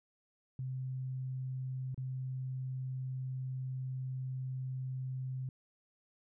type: tone with dropouts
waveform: sine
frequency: 130 Hz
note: C3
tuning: 11 cents flat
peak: -36 dBFS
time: 0.59-5.49 s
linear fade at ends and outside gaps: 2 ms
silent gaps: 1.945-1.977 s
effects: none